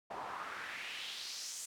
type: noise with band-pass filter sweep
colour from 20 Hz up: pink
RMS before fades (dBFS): -44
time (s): 0.1-1.66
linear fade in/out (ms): 10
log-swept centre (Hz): 770 to 7800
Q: 2.5
effects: none